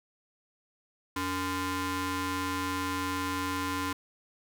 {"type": "ring-modulated tone", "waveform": "sawtooth", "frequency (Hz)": 371.6, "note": "F#4", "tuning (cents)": 7, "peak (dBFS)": -23, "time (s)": [1.16, 3.93], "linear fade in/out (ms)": 5, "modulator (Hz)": 656, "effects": []}